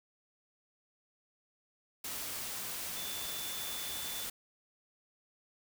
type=tone in noise; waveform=sine; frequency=3500 Hz; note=A7; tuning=10 cents flat; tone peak=-44 dBFS; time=2.96-4.25 s; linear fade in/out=5 ms; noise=white; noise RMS=-40 dBFS; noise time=2.04-4.3 s; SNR=-7 dB; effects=none